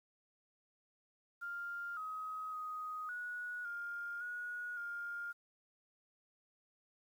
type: tone with pitch steps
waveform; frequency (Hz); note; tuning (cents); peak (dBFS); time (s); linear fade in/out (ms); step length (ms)
sine; 1399 / 1265 / 1251 / 1461 / 1407 / 1453 / 1408; F6 / D#6 / D#6 / F#6 / F6 / F#6 / F6; +3 / +28 / +9 / -22 / +12 / -32 / +14; -40; 1.41-5.33; 20; 560
effects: 11-bit